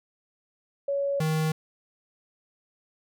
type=tone pair in turn; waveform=sine / square; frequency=560 / 157.14 Hz; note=C#5 / D#3; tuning=+18 / +17 cents; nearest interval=octave + minor seventh; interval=2201 cents; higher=first; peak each=-24 dBFS; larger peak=neither; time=0.88-1.2 / 1.2-1.52 s; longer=neither; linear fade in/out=5 ms; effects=none